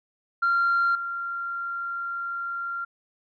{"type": "tone with level steps", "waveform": "sine", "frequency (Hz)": 1383, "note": "F6", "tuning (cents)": -17, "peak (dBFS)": [-18, -28], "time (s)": [0.42, 2.85], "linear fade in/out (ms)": 10, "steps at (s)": 0.95, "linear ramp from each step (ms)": 2, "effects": ["tanh soft clip ceiling -16 dBFS"]}